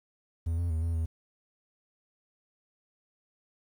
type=tone with pitch steps; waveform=triangle; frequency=82.8 / 86 / 80.2 / 83.7 / 81.3 Hz; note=E2 / F2 / E2 / E2 / E2; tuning=+8 / -26 / -47 / +27 / -23 cents; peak=-25 dBFS; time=0.46-1.06 s; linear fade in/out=10 ms; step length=120 ms; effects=10-bit